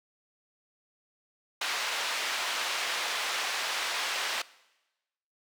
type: band-pass noise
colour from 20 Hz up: white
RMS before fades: -32 dBFS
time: 1.61-4.42 s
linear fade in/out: 5 ms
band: 700 to 3700 Hz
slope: 12 dB/octave
effects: noise-tail reverb RT60 1.0 s tail -20 dB re dry